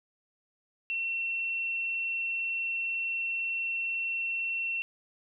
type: tone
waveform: sine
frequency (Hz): 2711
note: E7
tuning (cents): +48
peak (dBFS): -29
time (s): 0.9-4.82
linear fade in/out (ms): 0
effects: none